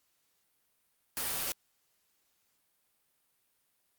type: noise with comb filter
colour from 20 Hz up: white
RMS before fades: -34 dBFS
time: 1.17-1.52 s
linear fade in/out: 0 ms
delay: 10 ms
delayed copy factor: -0.55
effects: white hiss -75 dBFS RMS until 3.98 s + Opus 48 kbps